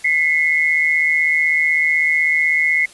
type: tone pair together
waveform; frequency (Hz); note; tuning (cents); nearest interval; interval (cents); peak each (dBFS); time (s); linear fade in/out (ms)
sine; 2012 / 2168; B6 / C#7; +32 / -39; minor second; 129; -16 / -16; 0.04-2.86; 10
effects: white hiss -43 dBFS RMS until 2.93 s + resampled to 24000 Hz